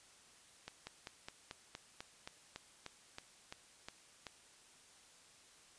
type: slowing click train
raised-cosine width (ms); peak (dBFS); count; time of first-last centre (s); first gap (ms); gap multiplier
0.2; -28; 14; 0.68-4.268; 190; 1.06
effects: white hiss -63 dBFS RMS until 5.78 s + resampled to 22050 Hz